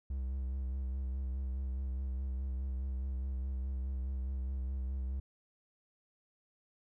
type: tone with vibrato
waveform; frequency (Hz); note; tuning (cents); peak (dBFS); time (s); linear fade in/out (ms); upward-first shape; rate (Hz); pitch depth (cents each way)
triangle; 65.41; C2; 0; -32; 0.1-5.2; 5; sine; 4.8; 45
effects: none